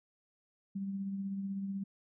sine tone with tremolo, 196 Hz, G3, in tune, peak -33 dBFS, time 0.75-1.84 s, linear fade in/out 10 ms, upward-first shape triangle, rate 16 Hz, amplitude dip 40%, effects none

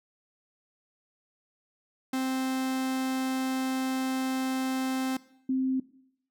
45% pulse / sine tone pair in turn, 261.6 / 261.6 Hz, C4 / C4, 0 / 0 cents, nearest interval unison, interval 0 cents, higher neither, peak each -27 / -24 dBFS, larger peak second, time 2.13-5.17 / 5.49-5.8 s, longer first, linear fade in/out 5 ms, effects noise-tail reverb RT60 0.7 s tail -19 dB re dry

